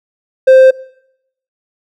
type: tone with hard clipping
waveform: sine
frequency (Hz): 523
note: C5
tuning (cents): -1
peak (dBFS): -3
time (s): 0.47-0.71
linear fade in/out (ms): 10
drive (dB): 3
effects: noise-tail reverb RT60 0.8 s tail -23 dB re dry